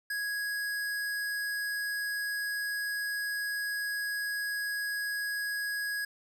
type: tone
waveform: square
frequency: 1661.2 Hz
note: G#6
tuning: in tune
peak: -32 dBFS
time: 0.1-6.05 s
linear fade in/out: 5 ms
effects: none